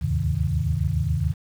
sine tone cluster, 74.9 / 82.1 / 102 / 132.1 / 156.8 Hz, D2 / E2 / G#2 / C3 / D#3, +35 / -6 / -31 / +17 / +14 cents, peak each -27 dBFS, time 0.01-1.34 s, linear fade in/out 20 ms, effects 8-bit

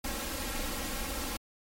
pink noise with comb filter, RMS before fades -35 dBFS, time 0.04-1.37 s, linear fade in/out 5 ms, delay 3.7 ms, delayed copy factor +0.95, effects MP3 64 kbps

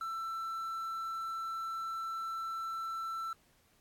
triangle tone with quantisation, 1335 Hz, E6, 22 cents sharp, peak -34 dBFS, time 0.01-3.33 s, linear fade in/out 2 ms, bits 10, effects pink hiss -69 dBFS RMS until 3.8 s + AAC 64 kbps

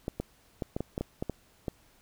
clicks, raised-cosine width 2 ms, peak -18 dBFS, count 10, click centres 0.081 / 0.2 / 0.622 / 0.765 / 0.806 / 0.979 / 1.01 / 1.225 / 1.297 / 1.682 s, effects pink hiss -63 dBFS RMS until 2.01 s

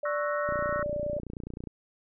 sine tone, 587.3 Hz, D5, in tune, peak -29 dBFS, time 0.03-1.19 s, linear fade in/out 5 ms
sine chord, F# dominant seventh, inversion second, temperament equal, 1108.7 / 1318.5 / 1480 / 1864.7 Hz, C#6 / E6 / F#6 / A#6, 0 / 0 / 0 / 0 cents, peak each -35 / -34 / -37 / -38 dBFS, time 0.05-0.83 s, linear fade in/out 5 ms
click train, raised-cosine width 3 ms, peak -25 dBFS, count 36, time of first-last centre 0.49-1.672 s, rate 29.6 Hz
effects none

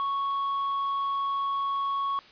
triangle tone with quantisation, 1108.7 Hz, C#6, in tune, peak -24 dBFS, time 0-2.19 s, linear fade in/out 0 ms, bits 9, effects white hiss -52 dBFS RMS until 2.31 s + resampled to 11025 Hz

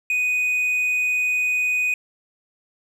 triangle tone, 2489 Hz, D#7, in tune, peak -17 dBFS, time 0.1-1.94 s, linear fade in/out 2 ms, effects none

